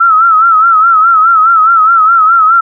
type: tone with vibrato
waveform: sine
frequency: 1318.5 Hz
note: E6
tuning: in tune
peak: -3 dBFS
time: 0-2.61 s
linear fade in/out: 10 ms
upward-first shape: sine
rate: 4.8 Hz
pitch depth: 82 cents each way
effects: none